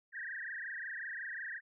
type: tone with frequency modulation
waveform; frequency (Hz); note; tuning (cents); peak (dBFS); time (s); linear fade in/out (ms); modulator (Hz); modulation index
sine; 1745; A6; -15; -39; 0.12-1.61; 50; 25.5; 7
effects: none